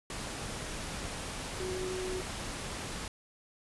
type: tone in noise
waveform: sine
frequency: 370 Hz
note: F#4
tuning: in tune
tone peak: -35 dBFS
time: 1.6-2.21 s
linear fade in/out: 2 ms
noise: pink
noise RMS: -39 dBFS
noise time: 0.1-3.08 s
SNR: +1 dB
effects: resampled to 24000 Hz